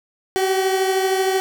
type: beating tone pair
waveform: 30% pulse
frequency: 379 / 392 Hz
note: F#4 / G4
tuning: +42 / 0 cents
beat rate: 13 Hz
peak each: -15 / -23 dBFS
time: 0.36-1.4 s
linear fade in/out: 0 ms
effects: none